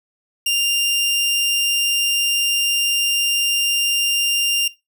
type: tone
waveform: sawtooth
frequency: 2794 Hz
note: F7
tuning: in tune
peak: -13 dBFS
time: 0.46-4.68 s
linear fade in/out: 5 ms
effects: noise-tail reverb RT60 0.2 s tail -17 dB re dry